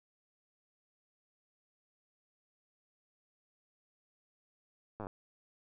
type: slowing click train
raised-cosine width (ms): 1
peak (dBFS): -28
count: 8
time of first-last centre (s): 5-5.069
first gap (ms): 9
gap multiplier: 1.03
effects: none